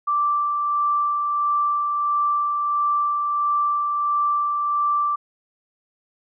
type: tone with tremolo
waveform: sine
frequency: 1172 Hz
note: D6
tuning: 4 cents flat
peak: -17 dBFS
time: 0.07-5.16 s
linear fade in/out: 10 ms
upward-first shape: sine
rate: 1.5 Hz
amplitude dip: 30%
effects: none